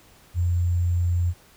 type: tone with sample-and-hold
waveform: sine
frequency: 87.31 Hz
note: F2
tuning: in tune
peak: -19 dBFS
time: 0.34-1.34 s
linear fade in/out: 50 ms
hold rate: 7350 Hz
effects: pink hiss -54 dBFS RMS until 1.56 s

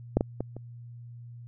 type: clicks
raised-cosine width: 2 ms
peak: -8 / -11 / -17 / -27 dBFS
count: 4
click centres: 0.17 / 0.209 / 0.406 / 0.566 s
effects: added 119 Hz sine -42 dBFS peak until 1.47 s

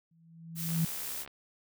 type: tone with exponential growth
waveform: sine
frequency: 164.81 Hz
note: E3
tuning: in tune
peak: -24 dBFS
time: 0.11-0.85 s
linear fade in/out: 5 ms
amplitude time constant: 160 ms
type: noise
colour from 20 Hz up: blue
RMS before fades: -38 dBFS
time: 0.55-1.26 s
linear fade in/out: 50 ms
type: click train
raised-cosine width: 0.3 ms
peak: -31 dBFS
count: 42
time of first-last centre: 0.69-1.277 s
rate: 69.9 Hz
effects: none

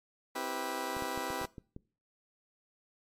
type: chord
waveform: 15% pulse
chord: C major seventh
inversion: none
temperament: just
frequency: 261.6 / 327 / 392.4 / 490.5 Hz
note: C4 / E4 / G4 / B4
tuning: 0 / -14 / +2 / -12 cents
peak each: -35 dBFS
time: 0.35-1.46 s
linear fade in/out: 10 ms
type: clicks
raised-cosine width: 3 ms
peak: -31 dBFS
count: 8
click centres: 0.967 / 1.023 / 1.176 / 1.304 / 1.415 / 1.446 / 1.582 / 1.764 s
effects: noise-tail reverb RT60 0.4 s tail -21 dB re dry + MP3 64 kbps

